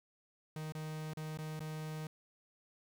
45% pulse tone with dropouts, 155.56 Hz, D#3, in tune, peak -40 dBFS, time 0.56-2.07 s, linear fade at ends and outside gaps 2 ms, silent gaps 0.722-0.75 / 1.135-1.171 / 1.374-1.387 / 1.594-1.604 s, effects 11-bit

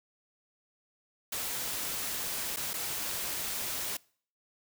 white noise with dropouts, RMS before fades -35 dBFS, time 1.32-3.97 s, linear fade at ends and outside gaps 5 ms, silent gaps 2.562-2.569 / 2.734-2.739 s, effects noise-tail reverb RT60 0.5 s tail -24 dB re dry

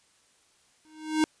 square tone with exponential growth, 311.1 Hz, D#4, in tune, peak -19 dBFS, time 0.85-1.24 s, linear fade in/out 0 ms, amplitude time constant 83 ms, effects white hiss -64 dBFS RMS until 1.4 s + resampled to 22050 Hz

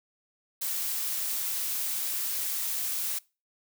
blue noise, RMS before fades -31 dBFS, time 0.61-3.19 s, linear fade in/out 10 ms, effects noise-tail reverb RT60 0.3 s tail -23 dB re dry

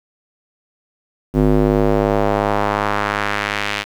square tone with band-pass filter sweep, 51.4 Hz, G#1, 17 cents flat, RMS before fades -17 dBFS, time 1.33-3.85 s, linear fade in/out 50 ms, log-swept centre 280 to 2700 Hz, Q 1.3, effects 7-bit

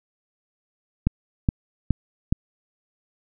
click train, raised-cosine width 5 ms, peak -6 dBFS, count 4, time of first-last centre 1.07-2.325 s, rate 2.39 Hz, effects none

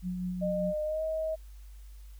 sine tone with tremolo, 181.2 Hz, F#3, 36 cents flat, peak -30 dBFS, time 0.02-0.74 s, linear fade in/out 50 ms, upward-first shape sine, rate 5.1 Hz, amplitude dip 30%
sine tone with pitch glide, 609 to 634.5 Hz, D#5 to D#5, -37 to +34 cents, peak -29 dBFS, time 0.41-1.36 s, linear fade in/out 20 ms, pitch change +71 cents, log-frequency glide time 0.83-1.03 s
effects added 50 Hz sine -45 dBFS peak until 2.19 s + white hiss -64 dBFS RMS until 2.19 s

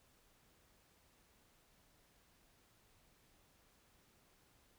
silence, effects pink hiss -71 dBFS RMS until 4.78 s

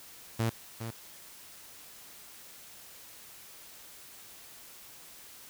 sawtooth tone with echo, 113.6 Hz, A#2, 44 cents flat, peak -23 dBFS, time 0.39-0.5 s, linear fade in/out 10 ms, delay 410 ms, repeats 1, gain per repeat -9 dB, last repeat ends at 0.91 s, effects white hiss -51 dBFS RMS until 5.49 s

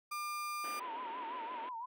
35% pulse tone, 1200 Hz, D6, 37 cents sharp, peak -36 dBFS, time 0.11-0.8 s, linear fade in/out 10 ms
pink band-pass noise, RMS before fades -50 dBFS, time 0.64-1.69 s, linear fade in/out 2 ms, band 260 to 3200 Hz, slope 48 dB/octave
sine tone with vibrato, 958 Hz, A#5, 47 cents sharp, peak -40 dBFS, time 0.8-1.86 s, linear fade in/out 10 ms, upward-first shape sine, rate 5.9 Hz, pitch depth 110 cents each way
effects none

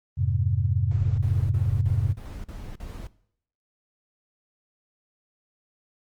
sine chord, F minor, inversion none, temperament equal, 87.31 / 103.83 / 130.81 Hz, F2 / Ab2 / C3, 0 / 0 / 0 cents, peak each -25 / -25 / -26 dBFS, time 0.17-2.14 s, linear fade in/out 20 ms
brown noise bursts, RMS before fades -37 dBFS, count 7, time 0.91-3.07 s, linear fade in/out 2 ms, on 270 ms, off 45 ms
effects noise-tail reverb RT60 0.7 s tail -20 dB re dry + Opus 24 kbps

